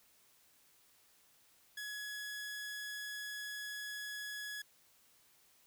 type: tone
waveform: sawtooth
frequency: 1684 Hz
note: G#6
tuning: 24 cents sharp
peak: -38 dBFS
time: 1.77-4.62 s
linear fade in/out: 5 ms
effects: white hiss -68 dBFS RMS until 5.66 s